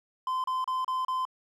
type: tone bursts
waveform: triangle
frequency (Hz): 1030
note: C6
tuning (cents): -28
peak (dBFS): -25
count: 5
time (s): 0.27-1.252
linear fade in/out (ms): 2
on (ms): 170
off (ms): 33
effects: none